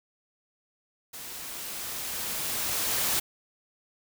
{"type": "noise with level ramp", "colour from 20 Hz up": "white", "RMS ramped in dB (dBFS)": [-41, -26], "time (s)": [1.13, 3.2], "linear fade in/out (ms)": 10, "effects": []}